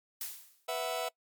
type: noise with exponential decay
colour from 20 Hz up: blue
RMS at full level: -35 dBFS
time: 0.21-0.67 s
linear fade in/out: 2 ms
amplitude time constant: 98 ms
type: chord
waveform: sawtooth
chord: B suspended fourth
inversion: none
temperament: just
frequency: 493.9 / 658.5 / 740.8 Hz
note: B4 / E5 / F#5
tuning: 0 / -2 / +2 cents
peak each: -34 / -31 / -34 dBFS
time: 0.68-1.09 s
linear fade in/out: 10 ms
effects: noise-tail reverb RT60 0.1 s tail -23 dB re dry + MP3 96 kbps